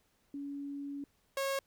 sine / sawtooth tone pair in turn, 282.5 / 546.1 Hz, C#4 / C#5, +33 / -26 cents, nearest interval major seventh, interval 1141 cents, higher second, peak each -38 / -28 dBFS, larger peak second, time 0.34-1.04 / 1.37-1.59 s, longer first, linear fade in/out 2 ms, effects pink hiss -73 dBFS RMS until 1.66 s

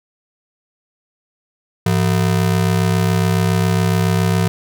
square ring-modulated tone, 138.59 Hz, C#3, in tune, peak -11 dBFS, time 1.86-4.48 s, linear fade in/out 0 ms, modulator 33.6 Hz, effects none

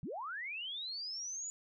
sine linear sweep, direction up, 115 to 6990 Hz, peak -39 dBFS, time 0.03-1.5 s, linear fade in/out 0 ms, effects none

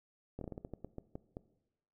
slowing click train, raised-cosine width 2 ms, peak -29 dBFS, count 12, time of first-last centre 0.39-1.369 s, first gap 23 ms, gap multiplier 1.25, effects noise-tail reverb RT60 0.9 s tail -18 dB re dry

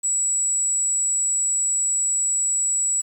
sine tone, 7830 Hz, B8, 16 cents flat, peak -18 dBFS, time 0.03-3.02 s, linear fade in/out 20 ms, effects tanh soft clip ceiling -14 dBFS + 8-bit

